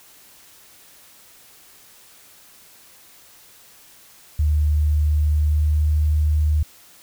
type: tone with pitch glide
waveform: sine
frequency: 75.3 to 76.13 Hz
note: D2 to D#2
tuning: +44 to -37 cents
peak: -15 dBFS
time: 4.39-6.63 s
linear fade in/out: 5 ms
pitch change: +19 cents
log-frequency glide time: 5.29-5.9 s
effects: white hiss -49 dBFS RMS until 7.02 s